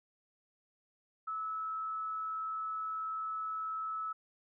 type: tone with frequency modulation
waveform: sine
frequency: 1300 Hz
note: E6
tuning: 24 cents flat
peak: -35 dBFS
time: 1.27-4.13 s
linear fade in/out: 10 ms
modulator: 98.5 Hz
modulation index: 0.22
effects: none